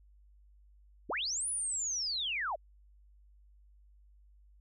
sine linear two-way sweep, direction up then down, 133 to 10080 to 541 Hz, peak -32 dBFS, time 1.09-2.56 s, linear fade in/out 10 ms, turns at 1.49 s, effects added 50 Hz sine -58 dBFS peak until 4.6 s

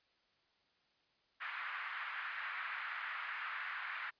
white band-pass noise, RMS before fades -43 dBFS, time 1.4-4.11 s, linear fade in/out 20 ms, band 1200 to 2000 Hz, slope 24 dB/octave, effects white hiss -75 dBFS RMS until 4.19 s + resampled to 11025 Hz

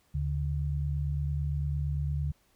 sine tone pair together, 74.9 / 143.74 Hz, D2 / D3, +35 / -37 cents, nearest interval major seventh, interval 1128 cents, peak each -30 / -31 dBFS, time 0.14-2.32 s, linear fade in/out 10 ms, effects pink hiss -68 dBFS RMS until 2.55 s

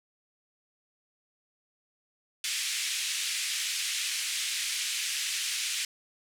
pink band-pass noise, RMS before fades -32 dBFS, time 2.44-5.85 s, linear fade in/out 2 ms, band 2200 to 10000 Hz, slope 24 dB/octave, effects none

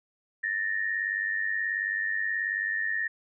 sine tone pair together, 1760 / 1858.6 Hz, A6 / A#6, 0 / -6 cents, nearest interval minor second, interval 94 cents, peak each -30 / -29 dBFS, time 0.43-3.08 s, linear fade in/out 10 ms, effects none

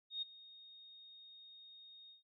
sine tone with ADSR envelope, 3715 Hz, A#7, 7 cents flat, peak -36 dBFS, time 0.1-2.23 s, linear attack 120 ms, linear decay 15 ms, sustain -19 dB, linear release 130 ms, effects none

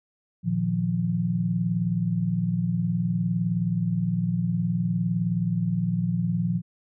sine chord, Bb suspended fourth, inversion none, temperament just, 116.54 / 155.39 / 174.81 Hz, Bb2 / Eb3 / F3, 0 / -2 / +2 cents, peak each -28 / -30 / -24 dBFS, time 0.43-6.62 s, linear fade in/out 50 ms, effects none

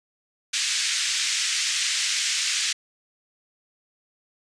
white band-pass noise, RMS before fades -25 dBFS, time 0.53-2.73 s, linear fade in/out 10 ms, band 1800 to 7200 Hz, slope 24 dB/octave, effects resampled to 22050 Hz

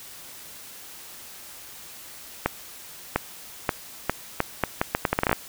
accelerating click train, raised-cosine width 0.5 ms, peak -5 dBFS, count 16, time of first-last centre 2.46-5.329 s, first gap 700 ms, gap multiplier 0.76, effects white hiss -43 dBFS RMS until 5.48 s

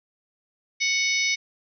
harmonic tone, 740 Hz, F#5, in tune, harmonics 3 / 4 / 5 / 6 / 7 / 8, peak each -23 / -35 / -30 / -34 / -29 / -30 dBFS, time 0.8-1.36 s, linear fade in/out 20 ms, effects none

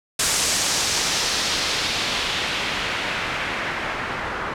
white noise with low-pass filter sweep, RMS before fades -24 dBFS, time 0.19-4.54 s, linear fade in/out 5 ms, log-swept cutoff 8100 to 1400 Hz, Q 1.3, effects none

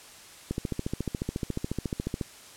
click train, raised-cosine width 3 ms, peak -16 dBFS, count 25, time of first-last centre 0.51-2.212 s, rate 14.1 Hz, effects white hiss -49 dBFS RMS until 2.56 s + low-pass 10000 Hz 12 dB/octave

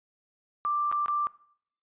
sine tone with dropouts, 1179 Hz, D6, 6 cents sharp, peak -25 dBFS, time 0.65-1.27 s, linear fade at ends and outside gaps 0 ms, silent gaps 0.915-0.925 / 1.06-1.082 s, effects noise-tail reverb RT60 0.6 s tail -19 dB re dry + resampled to 8000 Hz

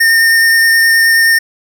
square tone with vibrato, 1822 Hz, A#6, 40 cents flat, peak -7 dBFS, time 0-1.39 s, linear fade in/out 10 ms, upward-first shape triangle, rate 9.5 Hz, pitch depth 14 cents each way, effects none

